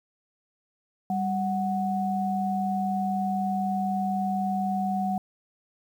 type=tone pair together; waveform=sine; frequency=196 / 740 Hz; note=G3 / F#5; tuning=0 / 0 cents; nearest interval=octave + major seventh; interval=2300 cents; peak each=-27 dBFS; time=1.1-5.18 s; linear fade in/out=2 ms; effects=9-bit